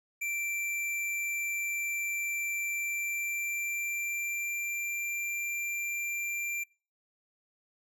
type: tone with pitch glide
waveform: square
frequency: 2349 to 2367 Hz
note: D7 to D7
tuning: 0 to +13 cents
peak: -32 dBFS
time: 0.21-6.64 s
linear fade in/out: 10 ms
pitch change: +13 cents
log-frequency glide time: 2.71-5.14 s
effects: noise-tail reverb RT60 0.4 s tail -26 dB re dry